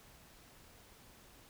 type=silence; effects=pink hiss -60 dBFS RMS until 1.49 s